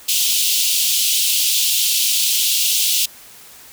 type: high-pass noise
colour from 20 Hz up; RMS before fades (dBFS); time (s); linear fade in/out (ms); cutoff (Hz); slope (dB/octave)
pink; -17; 0.08-3.06; 10; 2800; 48
effects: white hiss -42 dBFS RMS until 3.72 s